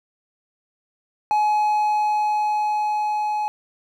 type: tone with level ramp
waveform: triangle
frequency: 845 Hz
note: G#5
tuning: 30 cents sharp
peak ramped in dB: -14 to -19 dBFS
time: 1.31-3.48 s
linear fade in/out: 0 ms
effects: none